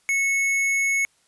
sine tone with hard clipping, 2200 Hz, C#7, 14 cents flat, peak -21 dBFS, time 0.09-1.05 s, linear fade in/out 0 ms, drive 12 dB, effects white hiss -63 dBFS RMS until 1.27 s + resampled to 24000 Hz

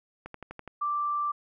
click train, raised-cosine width 0.5 ms, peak -25 dBFS, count 6, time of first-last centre 0.26-0.677 s, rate 12 Hz
sine tone, 1174.7 Hz, D6, in tune, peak -26 dBFS, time 0.81-1.32 s, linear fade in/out 10 ms
effects none

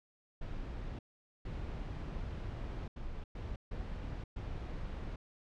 brown noise bursts at uneven times, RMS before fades -41 dBFS, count 6, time 0.41-0.99 / 1.45-2.88 / 2.96-3.24 / 3.35-3.56 / 3.71-4.24 / 4.36-5.16 s, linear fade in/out 5 ms, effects low-pass 4000 Hz 12 dB/octave

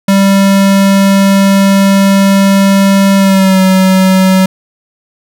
square tone with pitch glide, 196 to 188.56 Hz, G3 to F#3, 0 to +33 cents, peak -5 dBFS, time 0.08-4.46 s, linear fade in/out 5 ms, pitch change -67 cents, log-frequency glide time 3.17-3.61 s, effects none

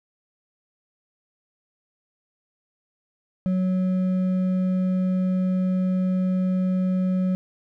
triangle tone with hard clipping, 185 Hz, F#3, in tune, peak -21 dBFS, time 3.46-7.35 s, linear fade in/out 0 ms, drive 8 dB, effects none

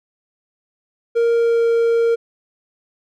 triangle tone with pitch glide, 466.2 to 463.2 Hz, A#4 to A#4, 0 to -11 cents, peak -11 dBFS, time 1.15-2.16 s, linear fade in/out 20 ms, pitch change -11 cents, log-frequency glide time 1.33-1.66 s, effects none

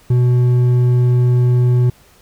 sine tone with hard clipping, 123.47 Hz, B2, in tune, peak -11 dBFS, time 0.1-1.9 s, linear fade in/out 5 ms, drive 5 dB, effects pink hiss -49 dBFS RMS until 2.21 s

